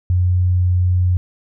sine tone, 90.2 Hz, F#2, 44 cents flat, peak -12 dBFS, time 0.1-1.17 s, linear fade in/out 0 ms, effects none

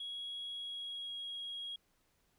sine tone with pitch glide, 3322 to 3293 Hz, G#7 to G#7, 0 to -15 cents, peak -39 dBFS, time 0-1.76 s, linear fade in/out 5 ms, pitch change -15 cents, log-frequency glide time 0.5-1.33 s, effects tanh soft clip ceiling -37 dBFS + pink hiss -75 dBFS RMS until 2.38 s

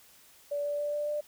sine tone with pitch steps, 578 / 582 / 586.1 / 590.1 / 594.2 Hz, D5 / D5 / D5 / D5 / D5, -28 / -16 / -4 / +8 / +20 cents, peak -29 dBFS, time 0.51-1.21 s, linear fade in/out 10 ms, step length 140 ms, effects white hiss -58 dBFS RMS until 1.27 s

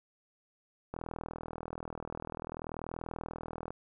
click train, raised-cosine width 1 ms, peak -25 dBFS, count 113, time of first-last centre 0.94-3.705 s, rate 40.5 Hz, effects none

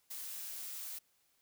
blue noise, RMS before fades -44 dBFS, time 0.1-0.99 s, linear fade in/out 10 ms, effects white hiss -74 dBFS RMS until 1.41 s

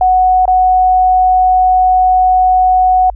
sine tone with dropouts, 740 Hz, F#5, in tune, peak -6 dBFS, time 0.01-3.1 s, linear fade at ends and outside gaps 2 ms, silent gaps 0.455-0.478 s, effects added 50 Hz sine -25 dBFS peak until 3.15 s

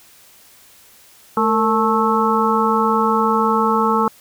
harmonic tone with a mistuned harmonic, 218.6 Hz, A3, 11 cents flat, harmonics 1 / 2 / 4 / 5 / 6, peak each -20 / -20 / -20 / -20 / -20 dBFS, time 1.37-4.08 s, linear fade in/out 2 ms, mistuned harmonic 2, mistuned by +71 cents, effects white hiss -48 dBFS RMS until 4.2 s

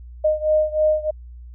sine beating tone pair, 615 / 618.2 Hz, D#5 / D#5, -20 / -11 cents, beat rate 3.2 Hz, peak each -18 / -20 dBFS, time 0.24-1.11 s, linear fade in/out 10 ms, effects added 60 Hz sine -36 dBFS peak until 1.54 s

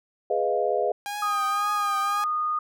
sine chord, F half-diminished seventh, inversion first, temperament equal, 415.3 / 493.9 / 622.3 / 698.5 Hz, Ab4 / Cb5 / Eb5 / F5, 0 / 0 / 0 / 0 cents, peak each -27 dBFS, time 0.3-0.92 s, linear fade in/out 5 ms
sawtooth tone with vibrato, 808 Hz, G#5, 48 cents flat, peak -26 dBFS, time 1.06-2.24 s, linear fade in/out 0 ms, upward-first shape triangle, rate 1.9 Hz, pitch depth 57 cents each way
sine tone with pitch glide, 1244.5 to 1230.2 Hz, D#6 to D#6, 0 to -20 cents, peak -23 dBFS, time 1.22-2.59 s, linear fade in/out 5 ms, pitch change -20 cents, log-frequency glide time 1.35-2.14 s
effects none

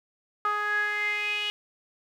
sawtooth tone with band-pass filter sweep, 417 Hz, G#4, 7 cents sharp, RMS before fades -28 dBFS, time 0.45-1.5 s, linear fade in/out 0 ms, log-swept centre 1300 to 2900 Hz, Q 8.2, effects 10-bit

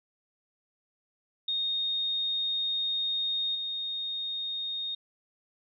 sine tone with level steps, 3700 Hz, A#7, 14 cents flat, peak -27 / -31 dBFS, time 1.48-4.95 s, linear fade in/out 5 ms, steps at 3.55 s, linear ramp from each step 2 ms, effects none

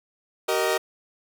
sawtooth chord, Eb major, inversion first, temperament equal with one note detuned, 382.2 / 466.2 / 622.3 Hz, G4 / Bb4 / Eb5, -44 / 0 / 0 cents, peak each -22 dBFS, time 0.48-0.78 s, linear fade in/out 10 ms, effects none

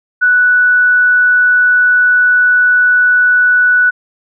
sine tone, 1480 Hz, F#6, in tune, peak -6 dBFS, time 0.21-3.91 s, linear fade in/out 20 ms, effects none

